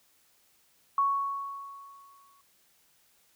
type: tone with exponential decay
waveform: sine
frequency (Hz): 1111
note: C#6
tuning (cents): +4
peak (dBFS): -21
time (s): 0.98-2.41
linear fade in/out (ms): 2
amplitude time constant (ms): 310
effects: white hiss -66 dBFS RMS until 3.35 s